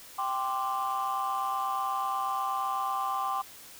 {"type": "chord", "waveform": "sine", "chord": "G suspended fourth", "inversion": "none", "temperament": "equal", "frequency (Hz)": [784, 1046.5, 1174.7], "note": ["G5", "C6", "D6"], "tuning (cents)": [0, 0, 0], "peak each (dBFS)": -31, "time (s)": [0.18, 3.42], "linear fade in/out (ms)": 10, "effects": ["tanh soft clip ceiling -23 dBFS", "white hiss -49 dBFS RMS until 3.79 s"]}